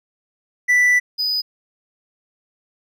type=tone pair in turn; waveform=triangle; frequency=1975.5 / 4978 Hz; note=B6 / D#8; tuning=0 / 0 cents; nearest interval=octave + major third; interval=1600 cents; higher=second; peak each=-10 / -17 dBFS; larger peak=first; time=0.68-1 / 1.18-1.42 s; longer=first; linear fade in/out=20 ms; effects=none